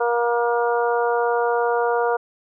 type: harmonic tone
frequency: 237.2 Hz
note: A#3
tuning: 30 cents sharp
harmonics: 2 / 3 / 4 / 5 / 6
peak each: -20 / -24 / -25 / -30 / -28 dBFS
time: 0-2.17 s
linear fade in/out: 10 ms
effects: none